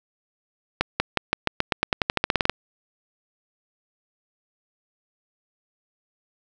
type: accelerating click train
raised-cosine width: 0.3 ms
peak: -3 dBFS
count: 18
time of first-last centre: 0.81-2.496 s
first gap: 190 ms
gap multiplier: 0.91
effects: none